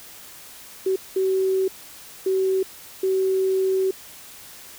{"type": "tone bursts at uneven times", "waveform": "sine", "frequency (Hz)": 380, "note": "F#4", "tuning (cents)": 46, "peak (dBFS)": -18, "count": 4, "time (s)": [[0.86, 0.96], [1.16, 1.68], [2.26, 2.63], [3.03, 3.91]], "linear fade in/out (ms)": 5, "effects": ["white hiss -43 dBFS RMS until 4.78 s"]}